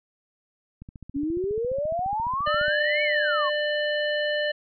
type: click train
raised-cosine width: 5 ms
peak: -28 dBFS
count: 28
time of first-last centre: 0.82-2.682 s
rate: 14.5 Hz
type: exponential two-way sweep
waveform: sine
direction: up then down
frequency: 271.2 to 2280 to 1035 Hz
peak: -24 dBFS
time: 1.14-3.5 s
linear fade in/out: 20 ms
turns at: 3.03 s
type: harmonic tone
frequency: 596 Hz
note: D5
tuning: 25 cents sharp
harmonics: 1 / 3 / 5 / 7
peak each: -25 / -28 / -32 / -40 dBFS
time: 2.46-4.52 s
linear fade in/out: 10 ms
effects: none